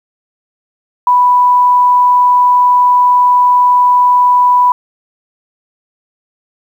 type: tone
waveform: sine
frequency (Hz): 987.8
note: B5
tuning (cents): 0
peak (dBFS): -5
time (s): 1.07-4.72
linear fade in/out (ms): 2
effects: 7-bit